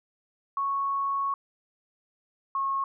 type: tone pair in turn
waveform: sine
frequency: 1106 / 1090.1 Hz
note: C#6 / C#6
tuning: -4 / -29 cents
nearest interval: unison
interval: 25 cents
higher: first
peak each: -25 dBFS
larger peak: neither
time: 0.57-1.34 / 2.55-2.84 s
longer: first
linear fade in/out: 2 ms
effects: none